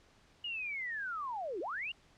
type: linear two-way sweep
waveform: sine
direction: down then up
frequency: 2908 to 319.4 to 2908 Hz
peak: -36 dBFS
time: 0.44-1.92 s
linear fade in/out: 5 ms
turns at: 1.6 s
effects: pink hiss -65 dBFS RMS until 2.17 s + low-pass 6000 Hz 12 dB/octave